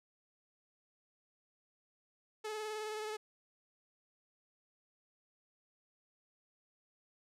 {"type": "tone with vibrato", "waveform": "sawtooth", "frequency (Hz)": 429.1, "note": "A4", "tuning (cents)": -43, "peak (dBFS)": -35, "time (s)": [2.44, 3.17], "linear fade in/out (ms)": 10, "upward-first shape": "sine", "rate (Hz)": 19, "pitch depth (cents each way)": 28, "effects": ["low-pass 10000 Hz 12 dB/octave"]}